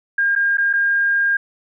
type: tone with dropouts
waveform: sine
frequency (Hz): 1612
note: G6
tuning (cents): +48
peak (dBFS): -14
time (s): 0.18-1.37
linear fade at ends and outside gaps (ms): 5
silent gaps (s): 0.353-0.36 / 0.572-0.581 / 0.73-0.735
effects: none